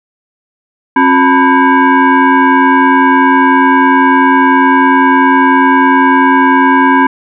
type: tone with frequency modulation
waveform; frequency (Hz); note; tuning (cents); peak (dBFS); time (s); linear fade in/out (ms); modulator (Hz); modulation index
sine; 359.5; F#4; -50; -4; 0.96-7.07; 5; 629; 2
effects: none